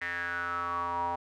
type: tone with band-pass filter sweep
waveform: square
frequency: 86.9 Hz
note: F2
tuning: 8 cents flat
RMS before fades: -33 dBFS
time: 0.01-1.16 s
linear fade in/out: 10 ms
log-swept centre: 1900 to 870 Hz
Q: 8.6
effects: none